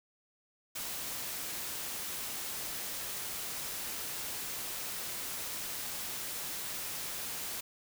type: noise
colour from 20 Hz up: white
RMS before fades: -39 dBFS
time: 0.75-7.61 s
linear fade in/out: 10 ms
effects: none